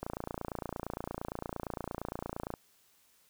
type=click train; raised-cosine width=1 ms; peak=-22 dBFS; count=73; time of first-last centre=0.03-2.539 s; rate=28.7 Hz; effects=white hiss -67 dBFS RMS until 3.29 s